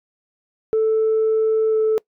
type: tone with pitch glide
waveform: sine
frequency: 440 to 437.2 Hz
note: A4 to A4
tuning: 0 to -11 cents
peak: -13 dBFS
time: 0.73-1.98 s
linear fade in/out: 0 ms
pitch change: -11 cents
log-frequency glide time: 1.7-1.75 s
effects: noise-tail reverb RT60 0.1 s tail -25 dB re dry + tanh soft clip ceiling -12 dBFS